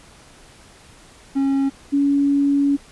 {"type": "tone pair in turn", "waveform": ["triangle", "sine"], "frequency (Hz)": [273.4, 281.9], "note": ["C#4", "C#4"], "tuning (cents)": [-24, 29], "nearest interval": "minor second", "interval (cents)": 53, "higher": "second", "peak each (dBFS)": -14, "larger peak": "neither", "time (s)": [[1.35, 1.7], [1.92, 2.77]], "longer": "second", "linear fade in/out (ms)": 20, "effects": ["pink hiss -47 dBFS RMS until 2.91 s", "resampled to 24000 Hz"]}